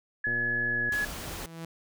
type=tone with pitch glide; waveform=sine; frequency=1700 to 1689.2 Hz; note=G#6 to G#6; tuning=+40 to +29 cents; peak=-26 dBFS; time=0.24-1.05 s; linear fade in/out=5 ms; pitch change=-11 cents; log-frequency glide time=0.67-0.91 s
type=click train; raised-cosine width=2 ms; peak=-27 dBFS; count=75; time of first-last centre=0.27-0.892 s; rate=119 Hz
type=noise; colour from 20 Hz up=pink; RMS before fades=-38 dBFS; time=0.92-1.46 s; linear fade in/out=2 ms
type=tone with exponential growth; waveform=sawtooth; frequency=164.81 Hz; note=E3; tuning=in tune; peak=-32 dBFS; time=1-1.65 s; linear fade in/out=2 ms; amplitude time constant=140 ms
effects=none